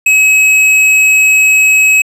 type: tone with tanh clipping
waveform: sine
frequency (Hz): 2560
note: D#7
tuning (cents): +49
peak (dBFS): -6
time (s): 0.06-2.02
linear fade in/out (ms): 5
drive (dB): 18
effects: low-pass 12000 Hz 12 dB/octave